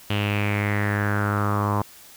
sawtooth tone with low-pass filter sweep, 102.9 Hz, G#2, 16 cents flat, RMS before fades -23 dBFS, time 0.1-1.82 s, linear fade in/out 5 ms, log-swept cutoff 3000 to 1000 Hz, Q 5.4, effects white hiss -47 dBFS RMS until 2.16 s

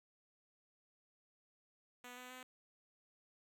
5% pulse tone with pitch steps, 246.8 / 250.7 / 254.6 Hz, B3 / B3 / C4, -1 / +26 / -47 cents, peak -39 dBFS, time 2.04-2.43 s, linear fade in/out 2 ms, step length 130 ms, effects none

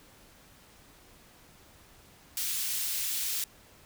white high-pass noise, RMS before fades -32 dBFS, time 2.37-3.44 s, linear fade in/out 2 ms, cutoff 2600 Hz, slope 12 dB/octave, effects pink hiss -57 dBFS RMS until 3.85 s

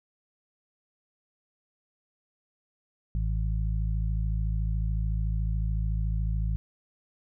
harmonic tone, 53.8 Hz, A1, 38 cents flat, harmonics 1 / 2 / 3, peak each -26 / -32 / -36 dBFS, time 3.15-6.56 s, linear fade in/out 0 ms, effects none

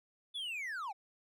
triangle linear sweep, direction down, 3520 to 721 Hz, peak -36 dBFS, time 0.34-0.93 s, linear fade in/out 20 ms, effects none

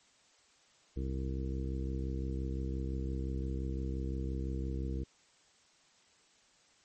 harmonic tone, 65.8 Hz, C2, 10 cents sharp, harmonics 1 / 2 / 3 / 4 / 5 / 6 / 7, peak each -35 / -41 / -44 / -46 / -44 / -51 / -48 dBFS, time 0.96-5.04 s, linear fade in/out 10 ms, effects white hiss -66 dBFS RMS until 6.84 s + MP3 32 kbps

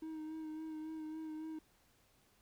triangle tone with vibrato, 313.9 Hz, D#4, 15 cents sharp, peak -40 dBFS, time 0.02-1.59 s, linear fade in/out 5 ms, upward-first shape sine, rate 3.6 Hz, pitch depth 25 cents each way, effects pink hiss -71 dBFS RMS until 2.41 s

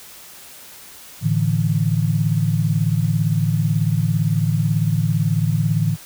sine chord, A suspended fourth, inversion none, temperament equal, 110 / 146.83 / 164.81 Hz, A2 / D3 / E3, 0 / 0 / 0 cents, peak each -20 dBFS, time 1.21-5.97 s, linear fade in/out 50 ms, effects white hiss -41 dBFS RMS until 6.05 s

